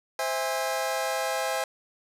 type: chord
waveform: sawtooth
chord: C augmented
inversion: none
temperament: just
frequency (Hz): 523.3 / 654.1 / 817.6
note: C5 / E5 / G#5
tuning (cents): 0 / -14 / -27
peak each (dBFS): -27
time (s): 0.19-1.64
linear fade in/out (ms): 2
effects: resampled to 32000 Hz + 8-bit